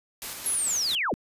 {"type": "noise with tremolo", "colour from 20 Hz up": "white", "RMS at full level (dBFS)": -35, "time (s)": [0.22, 0.95], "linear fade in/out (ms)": 0, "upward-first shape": "square", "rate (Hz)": 4.5, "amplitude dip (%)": 30}
{"type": "linear sweep", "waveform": "sine", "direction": "down", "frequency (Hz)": [11340, 124.9], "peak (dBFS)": -24, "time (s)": [0.46, 1.14], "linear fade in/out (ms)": 0}
{"effects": ["resampled to 32000 Hz"]}